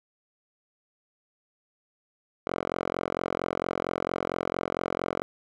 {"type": "tone with band-pass filter", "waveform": "5% pulse", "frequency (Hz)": 44.39, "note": "F1", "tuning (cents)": 29, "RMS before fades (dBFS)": -31, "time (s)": [2.47, 5.22], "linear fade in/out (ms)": 0, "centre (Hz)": 790, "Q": 1.2, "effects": []}